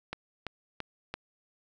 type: click train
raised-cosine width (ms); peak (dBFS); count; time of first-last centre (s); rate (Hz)
0.3; -19; 4; 0.13-1.14; 2.97
effects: none